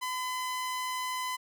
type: tone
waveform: sawtooth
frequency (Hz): 1013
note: B5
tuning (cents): +44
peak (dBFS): -28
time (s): 0.01-1.37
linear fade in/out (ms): 20
effects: none